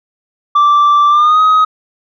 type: tone with pitch glide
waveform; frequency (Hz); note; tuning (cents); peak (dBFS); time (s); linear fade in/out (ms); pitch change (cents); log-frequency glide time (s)
sine; 1170 to 1261.2; D6 to D#6; -7 to +23; -3; 0.55-1.65; 10; +130; 1.09-1.41
effects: tanh soft clip ceiling -5 dBFS